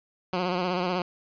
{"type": "tone with vibrato", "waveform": "10% pulse", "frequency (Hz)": 180.5, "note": "F#3", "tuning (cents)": -43, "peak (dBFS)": -17, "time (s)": [0.33, 1.02], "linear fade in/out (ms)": 2, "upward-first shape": "sine", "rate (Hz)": 16, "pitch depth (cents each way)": 55, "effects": ["resampled to 11025 Hz", "9-bit"]}